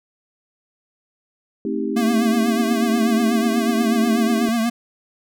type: chord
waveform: sine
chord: A half-diminished seventh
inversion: none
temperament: just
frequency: 220 / 264 / 316.8 / 396 Hz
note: A3 / C4 / Eb4 / G4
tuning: 0 / +16 / +31 / +18 cents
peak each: -26 dBFS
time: 1.65-4.49 s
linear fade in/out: 2 ms
type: tone with vibrato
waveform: square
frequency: 229.2 Hz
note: A#3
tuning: 29 cents flat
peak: -18 dBFS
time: 1.96-4.7 s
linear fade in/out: 10 ms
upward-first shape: triangle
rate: 8.2 Hz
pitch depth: 80 cents each way
effects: none